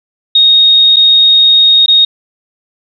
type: tone with dropouts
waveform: sine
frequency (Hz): 3729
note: A#7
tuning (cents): 0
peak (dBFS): -3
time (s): 0.35-2.05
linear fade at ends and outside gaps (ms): 5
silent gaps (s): 0.961-0.966 / 1.861-1.881
effects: none